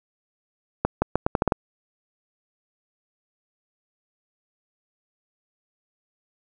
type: accelerating click train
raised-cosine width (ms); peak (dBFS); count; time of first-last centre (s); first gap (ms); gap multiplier
1; -5; 8; 0.85-1.522; 170; 0.8
effects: none